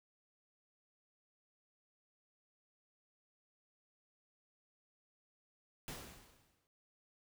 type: noise with exponential decay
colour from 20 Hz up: pink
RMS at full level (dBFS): -44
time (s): 5.88-6.67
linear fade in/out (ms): 0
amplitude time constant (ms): 170
effects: none